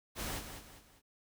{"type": "noise with echo", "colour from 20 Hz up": "pink", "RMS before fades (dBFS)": -39, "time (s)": [0.15, 0.42], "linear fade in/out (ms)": 50, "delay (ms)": 200, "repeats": 3, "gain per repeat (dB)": -8, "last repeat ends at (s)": 1.02, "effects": []}